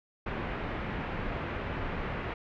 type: low-pass noise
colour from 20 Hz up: pink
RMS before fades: -35 dBFS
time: 0.26-2.34 s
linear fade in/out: 5 ms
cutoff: 2500 Hz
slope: 24 dB/octave
effects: none